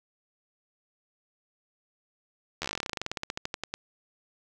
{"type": "slowing click train", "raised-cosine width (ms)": 0.2, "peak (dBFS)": -14, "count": 27, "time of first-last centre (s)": [2.62, 3.74], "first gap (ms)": 12, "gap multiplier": 1.09, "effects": []}